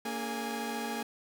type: tone cluster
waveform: sawtooth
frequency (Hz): 231.8 / 286.2 / 419.6 / 826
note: A#3 / D4 / G#4 / G#5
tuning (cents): -10 / -45 / +18 / -10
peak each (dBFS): -33 / -40 / -38 / -34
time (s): 0.05-1.03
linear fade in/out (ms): 5
effects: none